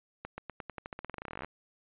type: accelerating click train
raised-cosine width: 0.5 ms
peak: -24 dBFS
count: 25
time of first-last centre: 0.25-1.446 s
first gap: 130 ms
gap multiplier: 0.9
effects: resampled to 8000 Hz